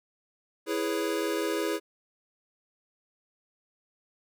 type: chord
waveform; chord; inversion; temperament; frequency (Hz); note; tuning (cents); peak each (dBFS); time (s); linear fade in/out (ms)
square; C# minor seventh; first; equal; 329.6 / 415.3 / 493.9 / 554.4; E4 / G#4 / B4 / C#5; 0 / 0 / 0 / 0; -32 / -32 / -36 / -37; 0.66-1.8; 50
effects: none